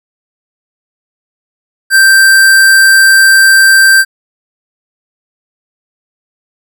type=tone; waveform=square; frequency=1568 Hz; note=G6; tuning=in tune; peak=-3 dBFS; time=1.9-4.05 s; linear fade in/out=50 ms; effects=none